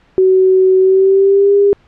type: tone with pitch glide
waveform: sine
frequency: 375.7 to 402.7 Hz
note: F#4 to G4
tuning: +26 to +47 cents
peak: -6 dBFS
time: 0.18-1.73 s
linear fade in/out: 0 ms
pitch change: +121 cents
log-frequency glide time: 0.79-1.54 s
effects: pink hiss -51 dBFS RMS until 1.87 s + low-pass 3000 Hz 12 dB/octave